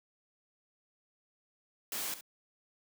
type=noise with echo; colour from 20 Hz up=white; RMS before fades=-37 dBFS; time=1.92-2.14 s; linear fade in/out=2 ms; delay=69 ms; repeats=1; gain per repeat=-12 dB; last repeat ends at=2.209 s; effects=high-pass 150 Hz 12 dB/octave